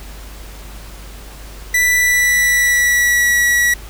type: tone with pitch glide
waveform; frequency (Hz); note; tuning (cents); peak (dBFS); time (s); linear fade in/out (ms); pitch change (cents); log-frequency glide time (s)
45% pulse; 1975.5 to 1932.6; B6 to B6; 0 to -38; -11; 1.74-3.74; 5; -38; 1.95-3.35
effects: added 50 Hz sine -32 dBFS peak until 3.89 s + pink hiss -38 dBFS RMS until 3.89 s